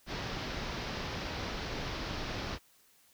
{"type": "low-pass noise", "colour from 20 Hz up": "pink", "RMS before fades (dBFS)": -38, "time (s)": [0.06, 2.59], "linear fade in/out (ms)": 50, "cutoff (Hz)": 5600, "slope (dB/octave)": 48, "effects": ["white hiss -65 dBFS RMS until 3.13 s"]}